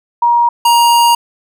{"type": "tone pair in turn", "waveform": ["sine", "square"], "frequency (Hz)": [948, 942.5], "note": ["A#5", "A#5"], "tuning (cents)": [29, 19], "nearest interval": "unison", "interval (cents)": 10, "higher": "first", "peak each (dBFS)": -7, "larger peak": "neither", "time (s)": [[0.22, 0.49], [0.65, 1.15]], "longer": "second", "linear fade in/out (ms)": 5, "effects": []}